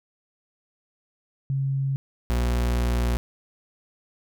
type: tone pair in turn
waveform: sine / 40% pulse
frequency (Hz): 136.1 / 59.95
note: C#3 / A#1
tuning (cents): -31 / +49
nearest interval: octave + major second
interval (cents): 1420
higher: first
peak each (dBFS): -22 / -20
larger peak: second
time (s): 1.5-1.96 / 2.3-3.17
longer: second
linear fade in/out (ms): 0
effects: none